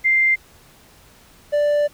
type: tone pair in turn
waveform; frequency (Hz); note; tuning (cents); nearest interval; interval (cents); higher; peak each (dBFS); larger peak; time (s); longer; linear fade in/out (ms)
sine / triangle; 2093 / 587.3; C7 / D5; 0 / 0; octave + minor seventh; 2200; first; -13; neither; 0.04-0.36 / 1.52-1.88; second; 20
effects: pink hiss -50 dBFS RMS until 1.93 s